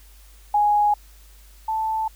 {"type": "tone pair in turn", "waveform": "sine", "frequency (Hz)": [830.6, 880], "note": ["G#5", "A5"], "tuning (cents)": [0, 0], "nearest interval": "minor second", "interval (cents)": 100, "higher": "second", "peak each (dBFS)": [-15, -21], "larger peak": "first", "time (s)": [[0.54, 0.94], [1.68, 2.08]], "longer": "neither", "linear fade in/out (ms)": 5, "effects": ["added 50 Hz sine -46 dBFS peak until 2.15 s", "white hiss -54 dBFS RMS until 2.15 s"]}